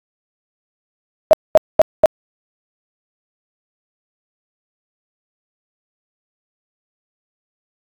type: tone bursts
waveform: sine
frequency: 629 Hz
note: D#5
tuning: 19 cents sharp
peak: -3 dBFS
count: 4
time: 1.31-2.058 s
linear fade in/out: 0 ms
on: 22 ms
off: 220 ms
effects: AAC 64 kbps

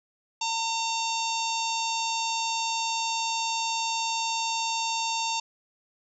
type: harmonic tone with a mistuned harmonic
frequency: 910 Hz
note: A#5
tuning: 42 cents flat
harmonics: 1 / 3 / 4 / 5 / 6 / 7 / 8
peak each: -29 / -34 / -35 / -36 / -37 / -37 / -38 dBFS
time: 0.41-5.4 s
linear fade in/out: 5 ms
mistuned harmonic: 6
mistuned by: +20 cents
effects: none

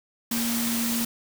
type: tone in noise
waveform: sine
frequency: 233.1 Hz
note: A#3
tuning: in tune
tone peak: -26 dBFS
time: 0.31-1.05 s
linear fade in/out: 5 ms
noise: white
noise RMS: -29 dBFS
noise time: 0.31-1.05 s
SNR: 0 dB
effects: none

